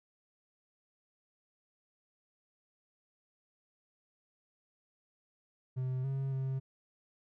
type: tone with pitch steps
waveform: triangle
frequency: 128.7 / 135.4 / 133 Hz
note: C3 / C#3 / C3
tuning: -28 / -40 / +29 cents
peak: -30 dBFS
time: 5.76-6.6 s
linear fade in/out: 20 ms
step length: 280 ms
effects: none